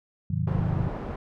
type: chord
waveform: sine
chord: G dominant seventh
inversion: none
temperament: equal with one note detuned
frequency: 95.87 / 123.47 / 146.83 / 174.61 Hz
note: G2 / B2 / D3 / F3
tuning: -38 / 0 / 0 / 0 cents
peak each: -29 / -30 / -29 / -30 dBFS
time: 0.3-0.88 s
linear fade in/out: 5 ms
type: low-pass noise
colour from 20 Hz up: pink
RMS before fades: -33 dBFS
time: 0.47-1.16 s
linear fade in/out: 5 ms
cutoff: 940 Hz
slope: 12 dB/octave
effects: none